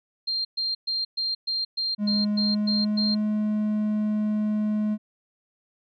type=tone bursts; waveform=sine; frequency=4186 Hz; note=C8; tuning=in tune; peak=-24 dBFS; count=10; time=0.27-3.15 s; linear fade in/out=10 ms; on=180 ms; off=120 ms
type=tone with pitch glide; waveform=triangle; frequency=207.7 to 212.2 Hz; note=G#3 to G#3; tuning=0 to +38 cents; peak=-20 dBFS; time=1.98-4.98 s; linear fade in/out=50 ms; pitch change=+38 cents; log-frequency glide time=2.12-3.25 s
effects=none